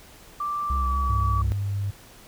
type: tone with pitch glide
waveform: sine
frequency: 1174.7 to 1145.2 Hz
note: D6 to D6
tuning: 0 to -44 cents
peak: -25 dBFS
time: 0.4-1.42 s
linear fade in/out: 5 ms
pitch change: -44 cents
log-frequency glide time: 0.76-0.95 s
type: tone with vibrato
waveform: triangle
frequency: 65.41 Hz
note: C2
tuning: in tune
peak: -21 dBFS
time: 0.7-1.52 s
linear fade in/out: 0 ms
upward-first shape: sine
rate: 4.3 Hz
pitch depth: 51 cents each way
type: tone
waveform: sine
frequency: 99.8 Hz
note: G2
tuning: 32 cents sharp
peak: -24 dBFS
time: 1.09-1.91 s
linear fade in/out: 10 ms
effects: pink hiss -49 dBFS RMS until 2.27 s